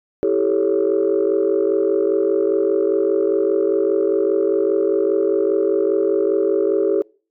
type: chord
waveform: sine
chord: A dominant seventh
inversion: second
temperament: equal with one note detuned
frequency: 329.6 / 392 / 437 / 554.4 Hz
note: E4 / G4 / A4 / C#5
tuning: 0 / 0 / -12 / 0 cents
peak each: -22 / -17 / -19 / -23 dBFS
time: 0.23-7.02 s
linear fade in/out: 0 ms
effects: noise-tail reverb RT60 0.4 s tail -26 dB re dry + tanh soft clip ceiling -8 dBFS